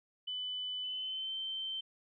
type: tone with pitch glide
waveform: sine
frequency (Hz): 3000 to 3106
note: F#7 to G7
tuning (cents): +23 to -17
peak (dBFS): -36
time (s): 0.27-1.81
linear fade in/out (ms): 10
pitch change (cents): +60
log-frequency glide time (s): 0.82-1.36
effects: none